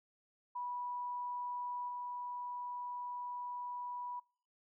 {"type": "tone with level steps", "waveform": "sine", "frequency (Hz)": 980, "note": "B5", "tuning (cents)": -14, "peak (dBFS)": [-38, -40], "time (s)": [0.55, 4.2], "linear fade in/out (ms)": 10, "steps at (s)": 1.88, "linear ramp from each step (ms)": 10, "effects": ["noise-tail reverb RT60 0.5 s tail -24 dB re dry"]}